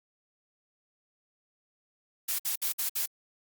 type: noise bursts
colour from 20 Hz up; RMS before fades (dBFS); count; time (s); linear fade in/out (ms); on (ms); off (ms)
blue; -30; 5; 2.28-3.062; 10; 110; 58
effects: Opus 48 kbps